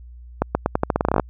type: accelerating click train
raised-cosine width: 1 ms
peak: -3 dBFS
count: 15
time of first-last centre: 0.42-1.198 s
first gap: 130 ms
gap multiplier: 0.85
effects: added 60 Hz sine -38 dBFS peak until 1.29 s